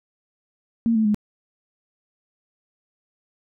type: tone with pitch steps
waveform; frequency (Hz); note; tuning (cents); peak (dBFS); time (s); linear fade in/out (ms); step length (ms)
sine; 229.9 / 219.5 / 209.6; A#3 / A3 / G#3; -24 / -4 / +16; -16; 0.86-1.145; 0; 95
effects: none